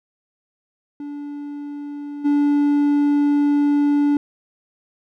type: tone with level steps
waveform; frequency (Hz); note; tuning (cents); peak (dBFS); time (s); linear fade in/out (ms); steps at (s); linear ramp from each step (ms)
triangle; 289.4; D4; -25; -26 / -12; 1-4.17; 2; 2.24; 20
effects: none